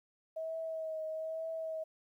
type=tone with vibrato; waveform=sine; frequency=640 Hz; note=D#5; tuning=49 cents sharp; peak=-36 dBFS; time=0.36-1.84 s; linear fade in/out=10 ms; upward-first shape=triangle; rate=1.1 Hz; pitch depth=30 cents each way; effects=12-bit